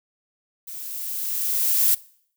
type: noise with level ramp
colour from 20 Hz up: violet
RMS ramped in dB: -36 to -17 dBFS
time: 0.67-1.95 s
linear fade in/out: 10 ms
effects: noise-tail reverb RT60 0.6 s tail -22 dB re dry